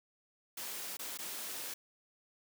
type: noise with dropouts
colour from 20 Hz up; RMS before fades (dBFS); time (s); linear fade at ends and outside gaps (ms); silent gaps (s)
white; -42; 0.57-1.74; 5; 0.97-0.991 / 1.175-1.187
effects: high-pass 200 Hz 12 dB/octave